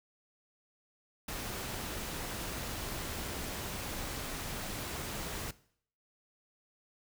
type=noise with amplitude modulation; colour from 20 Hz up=pink; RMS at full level=-38 dBFS; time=1.28-5.51 s; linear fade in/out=5 ms; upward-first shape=sine; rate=242 Hz; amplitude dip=30%; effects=noise-tail reverb RT60 0.6 s tail -19 dB re dry